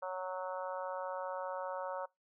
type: harmonic tone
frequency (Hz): 185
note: F#3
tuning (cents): 0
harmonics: 3 / 4 / 5 / 6 / 7 / 8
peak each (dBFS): -40 / -47 / -43 / -47 / -47 / -52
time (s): 0.02-2.06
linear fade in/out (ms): 10
effects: noise-tail reverb RT60 0.2 s tail -24 dB re dry